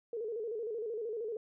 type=tone with vibrato; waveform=sine; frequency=447 Hz; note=A4; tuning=27 cents sharp; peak=-35 dBFS; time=0.13-1.37 s; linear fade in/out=2 ms; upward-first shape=square; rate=13 Hz; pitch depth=88 cents each way; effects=none